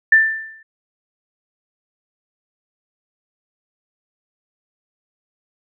sine tone with exponential decay, 1775 Hz, A6, 15 cents sharp, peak -5 dBFS, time 0.12-0.63 s, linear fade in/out 5 ms, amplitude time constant 110 ms, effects none

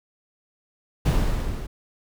brown noise with level ramp, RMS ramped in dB -17 to -32 dBFS, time 1.05-1.67 s, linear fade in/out 10 ms, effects none

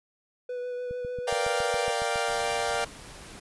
triangle tone with vibrato, 493.9 Hz, B4, in tune, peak -29 dBFS, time 0.49-1.91 s, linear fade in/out 5 ms, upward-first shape sine, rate 6.7 Hz, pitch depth 12 cents each way
click train, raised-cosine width 5 ms, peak -29 dBFS, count 10, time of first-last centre 0.91-2.158 s, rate 7.21 Hz
sawtooth chord, G minor seventh, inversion first, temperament equal, 466.2 / 587.3 / 698.5 / 784 Hz, Bb4 / D5 / F5 / G5, 0 / 0 / 0 / 0 cents, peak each -28 dBFS, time 1.27-2.85 s, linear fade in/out 10 ms
pink noise, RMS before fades -45 dBFS, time 2.27-3.4 s, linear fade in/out 10 ms
effects resampled to 24000 Hz

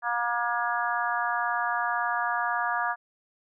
harmonic tone, 238.1 Hz, A#3, 37 cents sharp, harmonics 3 / 4 / 5 / 6 / 7, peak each -31 / -31 / -31 / -33 / -31 dBFS, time 0.02-2.96 s, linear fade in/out 50 ms, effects none

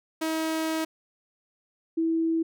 sawtooth / sine tone pair in turn, 319.4 / 326.9 Hz, D#4 / E4, +45 / -14 cents, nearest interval unison, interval 41 cents, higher second, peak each -22 dBFS, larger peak neither, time 0.21-0.85 / 1.97-2.43 s, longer first, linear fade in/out 10 ms, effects none

